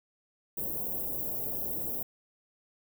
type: band-stop noise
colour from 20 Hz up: white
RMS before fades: -34 dBFS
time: 0.57-2.03 s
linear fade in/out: 5 ms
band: 640 to 14000 Hz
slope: 24 dB/octave
effects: none